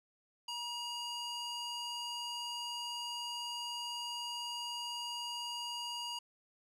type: tone with band-pass filter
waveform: square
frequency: 954 Hz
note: A#5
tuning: 40 cents sharp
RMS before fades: -41 dBFS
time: 0.48-6.19 s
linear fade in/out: 5 ms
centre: 4000 Hz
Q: 1.2
effects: none